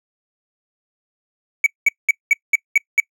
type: tone bursts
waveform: triangle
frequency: 2270 Hz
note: C#7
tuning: 41 cents sharp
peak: -8 dBFS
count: 7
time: 1.64-3.001 s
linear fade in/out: 2 ms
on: 23 ms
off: 200 ms
effects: noise-tail reverb RT60 0.1 s tail -24 dB re dry